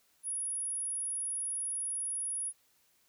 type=tone; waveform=sine; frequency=10340 Hz; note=E9; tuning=34 cents flat; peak=-33 dBFS; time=0.23-2.53 s; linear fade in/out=50 ms; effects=white hiss -70 dBFS RMS until 3.08 s